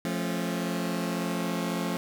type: chord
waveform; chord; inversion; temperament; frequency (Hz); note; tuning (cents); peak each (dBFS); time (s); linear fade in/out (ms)
sawtooth; F augmented; none; just; 174.61 / 218.3 / 272.8; F3 / A3 / C#4; 0 / -13 / -28; -27 / -29 / -30; 0.05-1.97; 0
effects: none